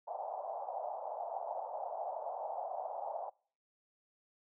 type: band-pass noise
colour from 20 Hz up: pink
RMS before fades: -41 dBFS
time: 0.07-3.3 s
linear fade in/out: 10 ms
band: 620 to 840 Hz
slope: 48 dB/octave
effects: noise-tail reverb RT60 0.5 s tail -26 dB re dry